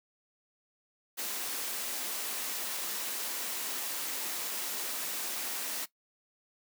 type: high-pass noise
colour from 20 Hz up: white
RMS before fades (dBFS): -36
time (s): 1.17-5.86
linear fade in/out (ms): 20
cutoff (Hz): 220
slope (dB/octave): 24
effects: noise-tail reverb RT60 0.1 s tail -17 dB re dry